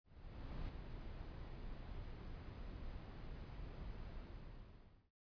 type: noise with ADSR envelope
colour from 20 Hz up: brown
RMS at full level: -45 dBFS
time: 0.04-5.11 s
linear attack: 650 ms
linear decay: 8 ms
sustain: -5 dB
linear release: 1000 ms
effects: noise-tail reverb RT60 0.1 s tail -20 dB re dry + resampled to 11025 Hz